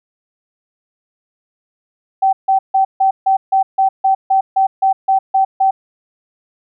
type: tone bursts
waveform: sine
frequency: 771 Hz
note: G5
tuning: 29 cents flat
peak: -9 dBFS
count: 14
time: 2.22-5.71 s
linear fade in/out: 10 ms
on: 110 ms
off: 150 ms
effects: none